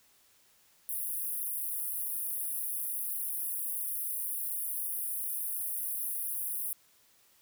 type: high-pass noise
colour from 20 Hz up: pink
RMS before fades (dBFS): -35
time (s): 0.89-6.73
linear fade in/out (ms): 0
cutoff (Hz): 9700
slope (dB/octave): 96
effects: white hiss -65 dBFS RMS until 7.41 s